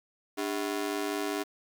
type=ring-modulated tone; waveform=sawtooth; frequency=349.2 Hz; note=F4; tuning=in tune; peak=-23 dBFS; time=0.37-1.44 s; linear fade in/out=20 ms; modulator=52.3 Hz; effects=9-bit